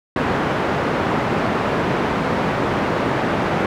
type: band-pass noise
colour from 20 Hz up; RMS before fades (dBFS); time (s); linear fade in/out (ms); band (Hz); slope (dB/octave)
pink; -20; 0.16-3.66; 2; 150 to 1600; 12
effects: none